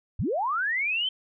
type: linear sweep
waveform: sine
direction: up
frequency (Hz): 52.9 to 3136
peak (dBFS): -24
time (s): 0.19-1.09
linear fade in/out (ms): 5
effects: none